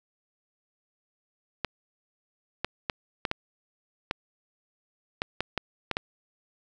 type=clicks; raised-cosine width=0.3 ms; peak=-11 dBFS; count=11; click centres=1.647 / 2.646 / 2.898 / 3.252 / 3.314 / 4.111 / 5.219 / 5.406 / 5.577 / 5.913 / 5.969 s; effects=none